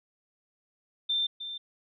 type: tone with echo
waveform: sine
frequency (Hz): 3576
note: A7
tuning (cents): +27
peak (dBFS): -25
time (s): 1.09-1.27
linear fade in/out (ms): 10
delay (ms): 310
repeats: 1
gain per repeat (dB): -10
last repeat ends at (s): 1.58
effects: none